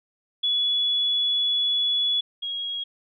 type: tone pair in turn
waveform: sine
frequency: 3403 / 3297 Hz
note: G#7 / G#7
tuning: +41 / -13 cents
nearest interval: minor second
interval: 54 cents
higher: first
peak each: -20 / -27 dBFS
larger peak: first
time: 0.43-2.21 / 2.42-2.84 s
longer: first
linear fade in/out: 10 ms
effects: none